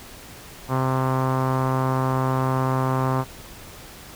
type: tone with low-pass filter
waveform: sawtooth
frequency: 130.81 Hz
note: C3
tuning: in tune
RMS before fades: -22 dBFS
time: 0.68-3.25 s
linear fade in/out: 50 ms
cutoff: 1100 Hz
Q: 3.3
effects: pink hiss -42 dBFS RMS until 4.15 s